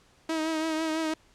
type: tone with vibrato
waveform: sawtooth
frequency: 318.2 Hz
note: D#4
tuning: 39 cents sharp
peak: -23 dBFS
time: 0.29-1.14 s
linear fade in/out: 5 ms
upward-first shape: triangle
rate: 6 Hz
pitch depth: 43 cents each way
effects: pink hiss -61 dBFS RMS until 1.34 s + low-pass 8000 Hz 12 dB/octave